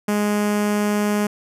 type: tone with notch filter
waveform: sawtooth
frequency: 207.7 Hz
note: G#3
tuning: in tune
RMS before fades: -20 dBFS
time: 0.08-1.27 s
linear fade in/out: 5 ms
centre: 3900 Hz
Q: 1.7
effects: resampled to 32000 Hz